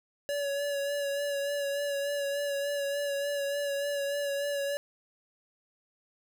square tone with vibrato, 567 Hz, C#5, 39 cents sharp, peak -30 dBFS, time 0.29-4.77 s, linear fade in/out 0 ms, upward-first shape sine, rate 3.4 Hz, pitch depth 27 cents each way, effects none

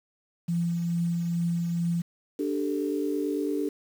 sine tone with tremolo, 170.7 Hz, F3, 39 cents flat, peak -23 dBFS, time 0.48-2.02 s, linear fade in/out 10 ms, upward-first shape triangle, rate 2.3 Hz, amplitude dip 30%
sine chord, D suspended fourth, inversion none, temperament just, 293.7 / 391.6 / 440.5 Hz, D4 / G4 / A4, 0 / -2 / +2 cents, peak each -28 / -31 / -32 dBFS, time 2.39-3.69 s, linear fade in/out 5 ms
effects 8-bit

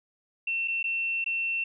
sine tone with dropouts, 2700 Hz, E7, 41 cents sharp, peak -26 dBFS, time 0.47-1.64 s, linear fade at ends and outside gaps 5 ms, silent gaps 0.677-0.681 / 0.829-0.84 / 1.243-1.261 s, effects none

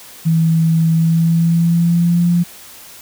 sine tone with pitch glide, 162.8 to 173.48 Hz, E3 to F3, -21 to -11 cents, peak -10 dBFS, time 0.25-2.44 s, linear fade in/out 20 ms, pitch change +110 cents, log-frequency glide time 0.93-2.28 s, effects white hiss -38 dBFS RMS until 3.01 s

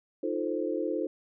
sine chord, F dominant seventh, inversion third, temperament equal, 311.1 / 349.2 / 440 / 523.3 Hz, Eb4 / F4 / A4 / C5, 0 / 0 / 0 / 0 cents, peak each -33 / -33 / -34 / -34 dBFS, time 0.23-1.07 s, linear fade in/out 5 ms, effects none

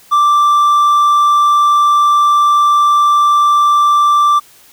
triangle tone, 1174.7 Hz, D6, in tune, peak -5 dBFS, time 0.11-4.4 s, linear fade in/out 20 ms, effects white hiss -44 dBFS RMS until 4.72 s

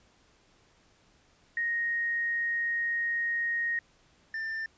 sine / triangle tone pair in turn, 1868 / 1787.8 Hz, A#6 / A6, +3 / +27 cents, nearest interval minor second, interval 76 cents, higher first, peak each -27 / -30 dBFS, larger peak first, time 1.57-3.79 / 4.34-4.66 s, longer first, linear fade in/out 2 ms, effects pink hiss -64 dBFS RMS until 4.77 s + resampled to 16000 Hz

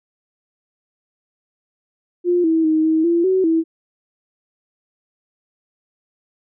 sine tone with pitch steps, 352.7 / 323.8 / 314.2 / 318.2 / 339.9 / 376 / 325.7 Hz, F4 / E4 / D#4 / D#4 / F4 / F#4 / E4, +17 / -31 / +17 / +39 / -47 / +28 / -21 cents, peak -13 dBFS, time 2.24-3.64 s, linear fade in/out 50 ms, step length 200 ms, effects none

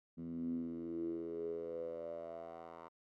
10% pulse tone with band-pass filter sweep, 83.4 Hz, E2, 21 cents sharp, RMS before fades -43 dBFS, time 0.17-2.89 s, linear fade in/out 20 ms, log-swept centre 210 to 890 Hz, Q 8.9, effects none

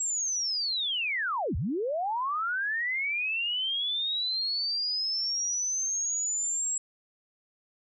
sine linear two-way sweep, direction down then up, 7670 to 59.4 to 7670 Hz, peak -27 dBFS, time 0-6.78 s, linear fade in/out 5 ms, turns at 1.56 s, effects none

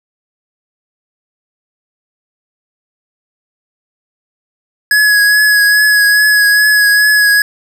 square tone with vibrato, 1680 Hz, G#6, 19 cents sharp, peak -7 dBFS, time 4.91-7.42 s, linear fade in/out 2 ms, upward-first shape triangle, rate 2.4 Hz, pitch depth 25 cents each way, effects 7-bit

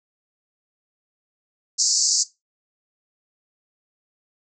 white band-pass noise, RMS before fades -20 dBFS, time 1.78-2.24 s, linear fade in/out 20 ms, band 4500 to 7500 Hz, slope 96 dB/octave, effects noise-tail reverb RT60 0.2 s tail -17 dB re dry

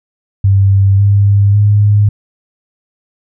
sine tone with pitch steps, 98 / 100.7 / 103.47 Hz, G2 / G2 / G#2, 0 / +47 / -6 cents, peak -5 dBFS, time 0.44-2.09 s, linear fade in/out 5 ms, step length 550 ms, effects none

